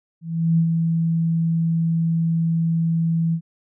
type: tone with ADSR envelope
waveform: sine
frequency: 164.9 Hz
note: E3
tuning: 1 cent sharp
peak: -13 dBFS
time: 0.21-3.41 s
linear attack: 370 ms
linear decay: 80 ms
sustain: -4 dB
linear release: 75 ms
effects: none